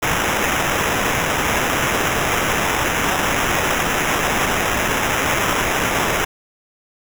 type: noise with sample-and-hold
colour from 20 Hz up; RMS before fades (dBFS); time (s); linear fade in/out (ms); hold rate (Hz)
blue; -19; 0.02-6.25; 10; 4410
effects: none